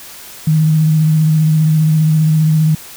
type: tone with vibrato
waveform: sine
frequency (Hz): 156.3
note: D#3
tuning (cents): +8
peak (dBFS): -8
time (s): 0.47-2.75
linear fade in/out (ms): 5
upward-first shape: sine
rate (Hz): 15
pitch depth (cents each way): 26
effects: white hiss -34 dBFS RMS until 2.96 s

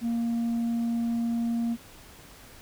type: tone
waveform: sine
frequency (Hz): 233.1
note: A#3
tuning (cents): 0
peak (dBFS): -22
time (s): 0.01-1.77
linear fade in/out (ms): 50
effects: tanh soft clip ceiling -24 dBFS + pink hiss -50 dBFS RMS until 2.61 s

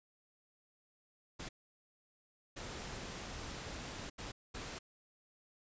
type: noise bursts at uneven times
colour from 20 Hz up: pink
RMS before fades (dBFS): -45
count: 4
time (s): 1.39-1.49 / 2.56-4.1 / 4.18-4.32 / 4.54-4.79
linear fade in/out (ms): 10
effects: resampled to 16000 Hz

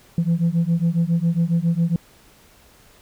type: beating tone pair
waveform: sine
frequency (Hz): 164.81 / 172.11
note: E3 / F3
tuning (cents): 0 / -25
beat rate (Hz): 7.3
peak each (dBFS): -18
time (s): 0.18-1.96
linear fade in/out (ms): 2
effects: tanh soft clip ceiling -13 dBFS + pink hiss -52 dBFS RMS until 3.01 s

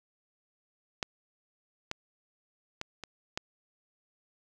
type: clicks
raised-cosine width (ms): 0.2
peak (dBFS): -13 / -16 / -18 / -23 / -15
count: 5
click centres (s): 1.028 / 1.914 / 2.814 / 3.037 / 3.375
effects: none

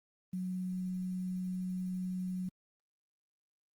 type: tone with quantisation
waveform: sine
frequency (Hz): 183.7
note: F#3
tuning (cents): -12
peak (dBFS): -34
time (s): 0.33-2.49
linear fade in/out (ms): 5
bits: 10
effects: Opus 32 kbps

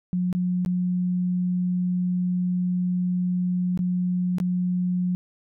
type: tone with dropouts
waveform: sine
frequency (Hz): 180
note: F#3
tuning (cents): -47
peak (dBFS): -21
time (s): 0.13-5.15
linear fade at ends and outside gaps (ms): 0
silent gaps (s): 0.328-0.35 / 0.649-0.661 / 3.775-3.791 / 4.384-4.401
effects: none

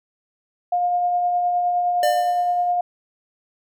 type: tone with tremolo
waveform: sine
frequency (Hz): 710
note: F5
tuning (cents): +28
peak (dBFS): -16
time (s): 0.72-2.81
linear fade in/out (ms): 5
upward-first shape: triangle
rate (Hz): 9.7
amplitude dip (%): 30
type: tone with exponential decay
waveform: square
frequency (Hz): 598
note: D5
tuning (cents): +31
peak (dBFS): -17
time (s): 2.03-2.72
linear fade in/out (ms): 2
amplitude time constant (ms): 150
effects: none

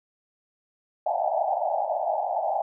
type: band-pass noise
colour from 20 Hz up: pink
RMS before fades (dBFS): -26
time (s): 1.06-2.62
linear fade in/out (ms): 5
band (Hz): 610 to 850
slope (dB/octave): 96
effects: none

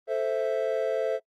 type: chord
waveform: triangle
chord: A minor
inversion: none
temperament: equal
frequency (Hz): 440 / 523.3 / 659.3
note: A4 / C5 / E5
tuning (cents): 0 / 0 / 0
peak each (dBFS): -27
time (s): 0.07-1.2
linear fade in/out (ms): 50
effects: noise-tail reverb RT60 0.1 s tail -23 dB re dry + Opus 32 kbps

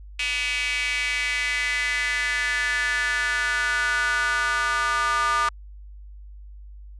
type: tone with high-pass filter sweep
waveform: square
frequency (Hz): 134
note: C3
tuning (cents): +42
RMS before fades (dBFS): -24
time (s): 0.19-5.49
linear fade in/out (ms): 5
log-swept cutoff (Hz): 2500 to 1200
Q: 5.6
effects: added 50 Hz sine -39 dBFS peak until 6.99 s + resampled to 22050 Hz

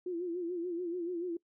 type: tone with vibrato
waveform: sine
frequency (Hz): 348.9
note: F4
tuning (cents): -2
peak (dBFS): -33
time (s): 0.06-1.37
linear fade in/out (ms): 5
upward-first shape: sine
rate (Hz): 6.9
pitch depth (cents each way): 82
effects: noise-tail reverb RT60 0.1 s tail -22 dB re dry

